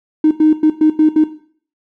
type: tone bursts at uneven times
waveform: triangle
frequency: 309.9 Hz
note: D#4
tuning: 7 cents flat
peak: -3 dBFS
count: 6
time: 0.24-0.31 / 0.4-0.53 / 0.63-0.7 / 0.81-0.9 / 0.99-1.09 / 1.16-1.24 s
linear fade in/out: 5 ms
effects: noise-tail reverb RT60 0.5 s tail -17 dB re dry + tanh soft clip ceiling -4 dBFS